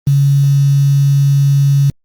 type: tone with quantisation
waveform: sine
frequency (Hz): 140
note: C#3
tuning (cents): +18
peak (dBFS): -7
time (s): 0.07-1.9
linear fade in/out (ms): 2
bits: 5
effects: Opus 32 kbps